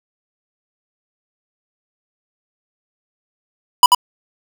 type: tone with echo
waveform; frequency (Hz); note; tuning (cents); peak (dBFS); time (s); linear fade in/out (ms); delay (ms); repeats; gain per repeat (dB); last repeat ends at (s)
square; 987.8; B5; 0; -3; 3.83-3.86; 2; 88; 1; -4; 3.948
effects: none